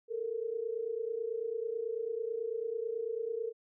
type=tone pair together; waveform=sine; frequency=437.1 / 466.2 Hz; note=A4 / A#4; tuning=-11 / 0 cents; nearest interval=minor second; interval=111 cents; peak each=-37 / -35 dBFS; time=0.08-3.53 s; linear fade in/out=50 ms; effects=none